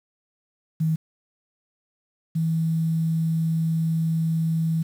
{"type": "tone pair in turn", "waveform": "sine", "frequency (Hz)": [159.4, 162.28], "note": ["D#3", "E3"], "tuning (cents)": [42, -27], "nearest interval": "unison", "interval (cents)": 31, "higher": "second", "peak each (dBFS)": [-19, -20], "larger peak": "first", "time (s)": [[0.8, 0.96], [2.35, 4.83]], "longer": "second", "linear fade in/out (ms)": 10, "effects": ["8-bit"]}